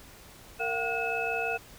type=tone cluster; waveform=sine; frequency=460.6 / 694 / 760 / 1443 / 2593 Hz; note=A#4 / F5 / F#5 / F#6 / E7; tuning=-21 / -11 / +46 / -44 / -29 cents; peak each=-34 / -35 / -36 / -35 / -32 dBFS; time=0.59-1.58 s; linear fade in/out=20 ms; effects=pink hiss -51 dBFS RMS until 1.78 s